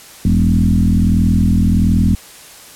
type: tone with frequency modulation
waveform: sine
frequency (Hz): 138.59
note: C#3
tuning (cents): 0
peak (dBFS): -9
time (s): 0.25-2.15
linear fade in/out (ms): 2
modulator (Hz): 41.4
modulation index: 2.6
effects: white hiss -38 dBFS RMS until 2.75 s + low-pass 12000 Hz 12 dB/octave